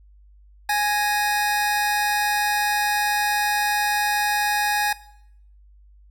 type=tone pair together; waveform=25% pulse; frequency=831.4 / 1864.7 Hz; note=G#5 / A#6; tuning=+2 / 0 cents; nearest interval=octave + major second; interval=1398 cents; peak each=-16 / -25 dBFS; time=0.69-4.93 s; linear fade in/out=5 ms; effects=noise-tail reverb RT60 0.7 s tail -18 dB re dry + added 50 Hz sine -48 dBFS peak until 6.1 s